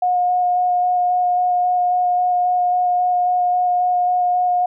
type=tone with vibrato; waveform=sine; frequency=720 Hz; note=F#5; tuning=47 cents flat; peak=-14 dBFS; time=0.02-4.66 s; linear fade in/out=5 ms; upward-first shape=square; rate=3.7 Hz; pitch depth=8 cents each way; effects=none